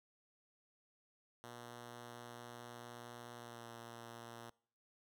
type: tone with pitch glide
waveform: 5% pulse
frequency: 119.7 to 117.24 Hz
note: A#2 to A#2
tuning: +46 to +10 cents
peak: -39 dBFS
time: 1.44-4.5 s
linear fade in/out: 0 ms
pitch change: -36 cents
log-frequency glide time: 3.35-3.65 s
effects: noise-tail reverb RT60 0.6 s tail -25 dB re dry